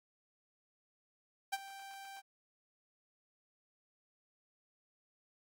sawtooth tone with ADSR envelope, 784 Hz, G5, in tune, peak -28 dBFS, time 1.52-2.22 s, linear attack 16 ms, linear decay 33 ms, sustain -16 dB, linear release 33 ms, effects AAC 64 kbps

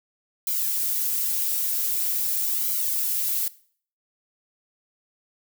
violet noise with flanger, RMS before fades -25 dBFS, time 0.47-3.48 s, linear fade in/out 2 ms, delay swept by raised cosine 1.1 to 6.4 ms, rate 0.45 Hz, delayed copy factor -1, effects noise-tail reverb RT60 0.5 s tail -19 dB re dry

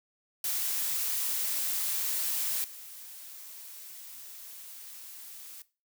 blue noise with level steps, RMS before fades -31 / -46 dBFS, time 0.44-5.62 s, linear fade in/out 2 ms, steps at 2.64 s, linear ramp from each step 2 ms, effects noise-tail reverb RT60 0.3 s tail -17 dB re dry

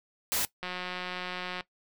white noise, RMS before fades -29 dBFS, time 0.32-0.45 s, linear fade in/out 0 ms
click train, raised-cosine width 0.3 ms, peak -20 dBFS, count 178, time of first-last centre 0.63-1.608 s, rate 181 Hz
effects noise-tail reverb RT60 0.1 s tail -18 dB re dry

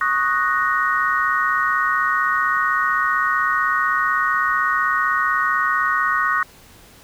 sine chord, D# minor seventh, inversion third, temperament equal, 1108.7 / 1244.5 / 1480 / 1864.7 Hz, C#6 / D#6 / F#6 / A#6, 0 / 0 / 0 / 0 cents, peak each -22 dBFS, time 0.01-6.43 s, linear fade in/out 2 ms, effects pink hiss -47 dBFS RMS until 7.03 s

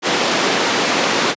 pink band-pass noise, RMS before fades -17 dBFS, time 0.02-1.35 s, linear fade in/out 50 ms, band 250 to 5700 Hz, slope 12 dB/octave, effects high-pass 150 Hz 12 dB/octave + resampled to 16000 Hz

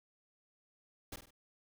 pink noise with echo, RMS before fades -44 dBFS, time 1.12-1.16 s, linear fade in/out 5 ms, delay 49 ms, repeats 3, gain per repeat -7 dB, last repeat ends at 1.307 s, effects none

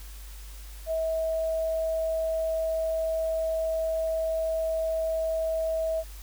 sine tone, 646 Hz, E5, 35 cents flat, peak -25 dBFS, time 0.86-6.04 s, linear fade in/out 50 ms, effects added 50 Hz sine -40 dBFS peak until 6.22 s + white hiss -50 dBFS RMS until 6.22 s

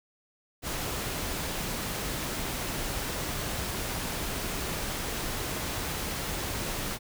pink noise, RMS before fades -33 dBFS, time 0.62-6.99 s, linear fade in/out 50 ms, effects none

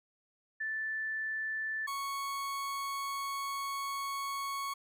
sine / 40% pulse tone pair in turn, 1758 / 1107.5 Hz, A6 / C#6, -2 / -2 cents, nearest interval minor sixth, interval 800 cents, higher first, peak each -33 / -34 dBFS, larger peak first, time 0.6-1.87 / 1.87-4.74 s, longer second, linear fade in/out 10 ms, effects none

